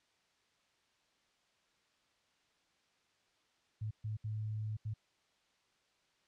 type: tone bursts at uneven times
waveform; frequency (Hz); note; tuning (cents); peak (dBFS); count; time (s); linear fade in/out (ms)
sine; 107.8; A2; -35; -36; 4; 3.81-3.91 / 4.04-4.17 / 4.24-4.77 / 4.85-4.94; 10
effects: white hiss -74 dBFS RMS until 6.27 s + low-pass 5000 Hz 12 dB/octave